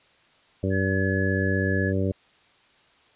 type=harmonic tone; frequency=96 Hz; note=G2; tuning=36 cents flat; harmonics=1 / 2 / 3 / 4 / 5 / 6; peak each=-25 / -28 / -30 / -31 / -32 / -33 dBFS; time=0.63-2.12 s; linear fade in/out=5 ms
type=tone; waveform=sine; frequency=1701 Hz; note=G#6; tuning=41 cents sharp; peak=-28 dBFS; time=0.7-1.93 s; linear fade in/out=50 ms
effects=white hiss -59 dBFS RMS until 3.15 s + resampled to 8000 Hz